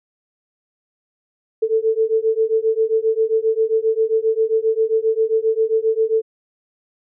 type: beating tone pair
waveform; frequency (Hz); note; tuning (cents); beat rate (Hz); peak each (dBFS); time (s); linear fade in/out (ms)
sine; 440 / 447.5; A4 / A4; 0 / +29; 7.5; -18 / -18; 1.62-6.22; 10
effects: none